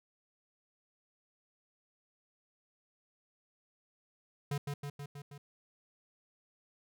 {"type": "tone with echo", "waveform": "square", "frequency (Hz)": 143.2, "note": "D3", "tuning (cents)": -43, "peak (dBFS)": -33, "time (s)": [4.51, 4.58], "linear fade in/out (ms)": 5, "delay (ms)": 160, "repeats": 5, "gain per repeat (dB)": -3, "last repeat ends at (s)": 5.38, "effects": []}